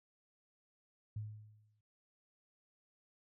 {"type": "tone with exponential decay", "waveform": "sine", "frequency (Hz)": 106.7, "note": "G#2", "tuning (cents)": 47, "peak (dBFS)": -37, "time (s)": [1.16, 1.81], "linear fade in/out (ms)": 5, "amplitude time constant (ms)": 140, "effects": []}